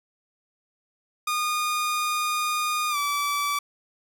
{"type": "tone with pitch glide", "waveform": "sawtooth", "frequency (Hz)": [1223, 1154.4], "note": ["D#6", "D6"], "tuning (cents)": [-30, -30], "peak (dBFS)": -20, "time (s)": [1.27, 3.59], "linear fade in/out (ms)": 5, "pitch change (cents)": -100, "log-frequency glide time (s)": [2.9, 2.97], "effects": []}